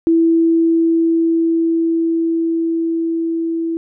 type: tone with level ramp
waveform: sine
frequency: 330 Hz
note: E4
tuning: 2 cents sharp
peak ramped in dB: -9 to -17 dBFS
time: 0.07-3.77 s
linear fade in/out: 0 ms
effects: none